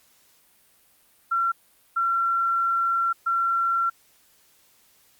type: tone bursts at uneven times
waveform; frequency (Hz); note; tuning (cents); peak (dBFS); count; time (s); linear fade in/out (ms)
sine; 1362; F6; -44; -20; 3; 1.31-1.52 / 1.96-3.13 / 3.26-3.9; 10
effects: white hiss -60 dBFS RMS until 5.19 s + Opus 48 kbps